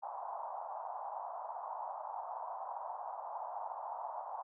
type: band-pass noise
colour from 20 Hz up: white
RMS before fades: -43 dBFS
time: 0.02-4.43 s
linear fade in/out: 20 ms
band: 680 to 980 Hz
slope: 48 dB/octave
effects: none